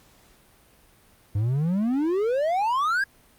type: exponential sweep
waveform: triangle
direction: up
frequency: 98 to 1661.2 Hz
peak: -19 dBFS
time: 1.35-3.04 s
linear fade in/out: 5 ms
effects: pink hiss -57 dBFS RMS until 3.38 s + Opus 48 kbps

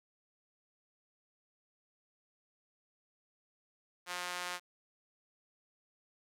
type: tone with high-pass filter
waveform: sawtooth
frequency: 178.3 Hz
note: F3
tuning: 36 cents sharp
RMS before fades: -40 dBFS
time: 4.06-4.6 s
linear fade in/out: 50 ms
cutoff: 1100 Hz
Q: 0.82
effects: low-pass 11000 Hz 12 dB/octave + 10-bit

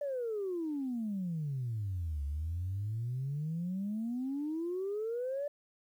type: exponential two-way sweep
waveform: sine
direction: down then up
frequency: 589 to 69.6 to 589 Hz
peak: -32 dBFS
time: 0.01-5.48 s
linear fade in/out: 5 ms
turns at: 2.24 s
effects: tanh soft clip ceiling -29 dBFS + 11-bit

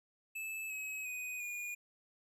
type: tone with pitch steps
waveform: square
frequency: 2617 / 2556 / 2496 / 2438 Hz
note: E7 / D#7 / D#7 / D#7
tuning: -13 / +46 / +5 / -36 cents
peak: -40 dBFS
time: 0.35-1.75 s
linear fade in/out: 10 ms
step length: 350 ms
effects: none

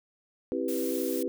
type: chord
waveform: sine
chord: C major seventh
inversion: none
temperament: equal with one note detuned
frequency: 265.3 / 329.6 / 392 / 493.9 Hz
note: C4 / E4 / G4 / B4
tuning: +24 / 0 / 0 / 0 cents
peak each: -33 dBFS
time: 0.52-1.28 s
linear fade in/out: 0 ms
type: noise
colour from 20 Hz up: blue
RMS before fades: -39 dBFS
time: 0.68-1.23 s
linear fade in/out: 5 ms
effects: none

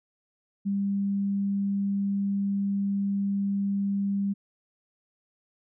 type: tone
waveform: sine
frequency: 198.9 Hz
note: G3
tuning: 25 cents sharp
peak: -24 dBFS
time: 0.65-4.34 s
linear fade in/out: 20 ms
effects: none

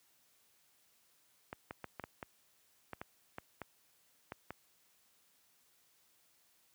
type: clicks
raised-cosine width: 0.5 ms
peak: -27 dBFS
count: 12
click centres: 1.529 / 1.709 / 1.843 / 1.997 / 2.039 / 2.228 / 2.933 / 3.015 / 3.384 / 3.617 / 4.321 / 4.506 s
effects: white hiss -71 dBFS RMS until 6.74 s + high-pass 60 Hz 12 dB/octave

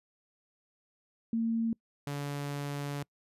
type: tone pair in turn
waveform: sine / sawtooth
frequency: 227.8 / 143.2 Hz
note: A#3 / D3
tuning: -40 / -43 cents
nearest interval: minor sixth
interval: 803 cents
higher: first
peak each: -27 / -30 dBFS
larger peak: first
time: 1.33-1.73 / 2.07-3.03 s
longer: second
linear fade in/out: 2 ms
effects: noise-tail reverb RT60 0.1 s tail -26 dB re dry + resampled to 32000 Hz

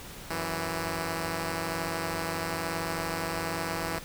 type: tone pair together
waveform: 5% pulse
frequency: 92.97 / 164.81 Hz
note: F#2 / E3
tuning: +9 / 0 cents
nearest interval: minor seventh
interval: 991 cents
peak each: -25 / -20 dBFS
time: 0.3-3.99 s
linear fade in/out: 5 ms
effects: pink hiss -44 dBFS RMS until 4.04 s

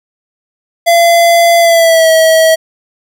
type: tone with pitch glide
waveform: square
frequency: 681 to 643.9 Hz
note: F5 to E5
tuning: -44 to -41 cents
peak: -5 dBFS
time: 0.86-2.56 s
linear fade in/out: 20 ms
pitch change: -97 cents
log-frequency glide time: 1.59-2.1 s
effects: none

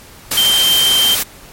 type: tone in noise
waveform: sine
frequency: 3136 Hz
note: G7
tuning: in tune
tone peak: -10 dBFS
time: 0.37-1.15 s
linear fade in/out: 5 ms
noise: white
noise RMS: -17 dBFS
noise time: 0.31-1.23 s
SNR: +4 dB
effects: pink hiss -39 dBFS RMS until 1.52 s + MP3 64 kbps

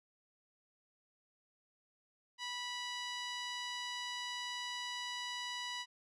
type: tone with low-pass filter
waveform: 5% pulse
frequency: 981 Hz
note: B5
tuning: 12 cents flat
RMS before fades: -42 dBFS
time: 2.38-5.86 s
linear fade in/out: 50 ms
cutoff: 3800 Hz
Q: 1
effects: none

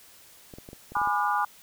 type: clicks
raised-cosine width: 2 ms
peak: -29 dBFS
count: 8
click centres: 0.538 / 0.585 / 0.689 / 0.731 / 0.92 / 0.968 / 1.016 / 1.074 s
type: chord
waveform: sine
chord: G# diminished seventh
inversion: none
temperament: just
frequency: 830.6 / 996.7 / 1196.1 / 1435.3 Hz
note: G#5 / B5 / D6 / F6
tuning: 0 / +16 / +31 / +47 cents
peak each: -27 / -29 / -28 / -31 dBFS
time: 0.95-1.45 s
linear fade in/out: 5 ms
effects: white hiss -53 dBFS RMS until 1.62 s

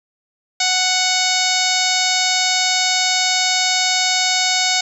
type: harmonic tone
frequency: 740 Hz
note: F#5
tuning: in tune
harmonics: 1 / 2 / 3 / 4 / 5 / 6 / 7 / 8 / 9 / 10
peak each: -23 / -27 / -22 / -27 / -22 / -23 / -23 / -27 / -25 / -27 dBFS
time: 0.6-4.81 s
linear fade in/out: 5 ms
effects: 8-bit

